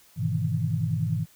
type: chord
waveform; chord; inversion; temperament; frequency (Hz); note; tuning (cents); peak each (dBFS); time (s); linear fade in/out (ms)
sine; E major seventh; first; just; 103.01 / 123.61 / 154.51 / 164.81; G#2 / B2 / D#3 / E3; -14 / +2 / -12 / 0; -29; 0.16-1.26; 50
effects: white hiss -57 dBFS RMS until 1.35 s

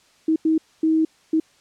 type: tone bursts at uneven times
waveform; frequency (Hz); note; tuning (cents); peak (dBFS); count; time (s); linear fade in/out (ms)
sine; 318.4; D#4; +40; -15; 4; 0.28-0.36 / 0.45-0.58 / 0.83-1.05 / 1.33-1.4; 5
effects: white hiss -57 dBFS RMS until 1.6 s + low-pass 7000 Hz 12 dB/octave

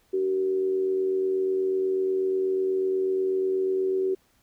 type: tone with amplitude modulation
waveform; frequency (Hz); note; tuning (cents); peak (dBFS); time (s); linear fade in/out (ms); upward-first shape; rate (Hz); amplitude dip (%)
sine; 379.4; F#4; +43; -20; 0.13-4.15; 10; sine; 88.2; 45
effects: pink hiss -65 dBFS RMS until 4.42 s

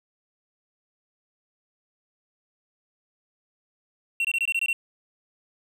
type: tone bursts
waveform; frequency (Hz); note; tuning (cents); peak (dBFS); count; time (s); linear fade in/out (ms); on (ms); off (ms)
triangle; 2728; F7; -41; -20; 8; 4.2-4.73; 2; 47; 22
effects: none

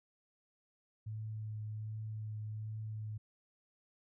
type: tone with vibrato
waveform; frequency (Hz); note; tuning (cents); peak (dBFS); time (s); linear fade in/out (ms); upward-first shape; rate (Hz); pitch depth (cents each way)
sine; 108.1; A2; -30; -39; 1.06-3.18; 10; triangle; 1.3; 18
effects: none

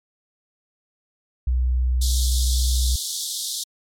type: tone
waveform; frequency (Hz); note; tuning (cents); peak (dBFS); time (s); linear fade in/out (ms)
sine; 62.5; B1; +21; -17; 1.47-2.96; 5
type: high-pass noise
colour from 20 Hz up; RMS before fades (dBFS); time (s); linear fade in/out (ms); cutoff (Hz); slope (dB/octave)
pink; -26; 2.01-3.64; 10; 3400; 96
effects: low-pass 11000 Hz 12 dB/octave + MP3 96 kbps

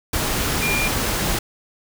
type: tone in noise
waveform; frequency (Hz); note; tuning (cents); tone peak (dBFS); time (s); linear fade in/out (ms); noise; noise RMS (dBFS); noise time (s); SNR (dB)
sine; 2400; D7; +37; -21; 0.62-0.88; 5; pink; -22; 0.13-1.39; -2
effects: none

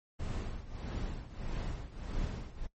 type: noise with tremolo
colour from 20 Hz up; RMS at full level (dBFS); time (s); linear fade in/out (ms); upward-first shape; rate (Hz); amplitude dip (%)
brown; -34; 0.19-2.67; 10; triangle; 1.6; 85
effects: noise-tail reverb RT60 0.1 s tail -19 dB re dry + MP3 32 kbps

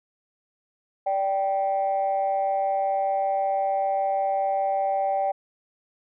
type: tone pair together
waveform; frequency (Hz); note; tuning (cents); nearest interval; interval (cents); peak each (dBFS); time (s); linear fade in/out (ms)
sine; 583.6 / 779; D5 / G5; -11 / -11; perfect fourth; 500; -25 / -22; 1.06-5.32; 10
effects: tanh soft clip ceiling -16 dBFS

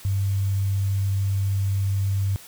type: tone with quantisation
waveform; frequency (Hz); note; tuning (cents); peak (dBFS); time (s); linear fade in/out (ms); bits
sine; 98; G2; 0; -20; 0.05-2.36; 0; 8
effects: white hiss -45 dBFS RMS until 2.47 s

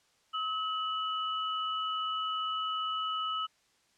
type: tone pair together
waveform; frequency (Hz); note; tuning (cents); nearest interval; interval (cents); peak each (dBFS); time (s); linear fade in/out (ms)
sine; 1282.5 / 2960; E6 / F#7; -48 / 0; octave + major second; 1448; -32 / -36; 0.33-3.47; 20
effects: white hiss -69 dBFS RMS until 3.97 s + low-pass 7000 Hz 12 dB/octave

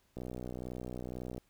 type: click train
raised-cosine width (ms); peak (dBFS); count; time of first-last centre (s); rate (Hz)
2; -28; 76; 0.17-1.38; 62
effects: pink hiss -72 dBFS RMS until 1.49 s

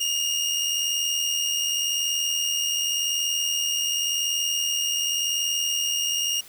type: tone with amplitude modulation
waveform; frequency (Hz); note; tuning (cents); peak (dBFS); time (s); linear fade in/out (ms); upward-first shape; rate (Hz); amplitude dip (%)
25% pulse; 2841; F7; +29; -17; 0-6.41; 10; sine; 80.9; 40
effects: white hiss -47 dBFS RMS until 6.48 s

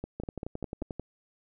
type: two click trains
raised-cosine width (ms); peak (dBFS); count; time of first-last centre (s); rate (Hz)
2; -22 / -22; 10 / 5; 0.2-0.996 / 0.04-0.823; 11.3 / 5.11
effects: none

